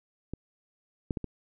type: clicks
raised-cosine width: 3 ms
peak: -22 / -16 / -19 / -22 dBFS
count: 4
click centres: 0.336 / 1.108 / 1.172 / 1.243 s
effects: none